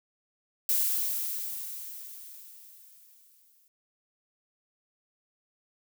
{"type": "noise with exponential decay", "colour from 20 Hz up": "violet", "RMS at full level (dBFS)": -25, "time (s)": [0.69, 3.68], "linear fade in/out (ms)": 1, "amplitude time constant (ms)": 650, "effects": []}